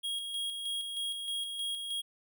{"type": "tone with tremolo", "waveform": "square", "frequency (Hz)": 3282, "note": "G#7", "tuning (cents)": -21, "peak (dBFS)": -33, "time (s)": [0.03, 2.02], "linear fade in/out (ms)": 20, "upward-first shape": "square", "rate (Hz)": 3.2, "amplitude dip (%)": 40, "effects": []}